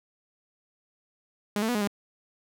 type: tone with pitch steps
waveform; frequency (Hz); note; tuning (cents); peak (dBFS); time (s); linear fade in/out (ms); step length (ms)
sawtooth; 206.5 / 222.2 / 244.5 / 209.2 / 202.6; G#3 / A3 / B3 / G#3 / G#3; -10 / +17 / -17 / +13 / -43; -21; 1.56-1.875; 2; 63
effects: none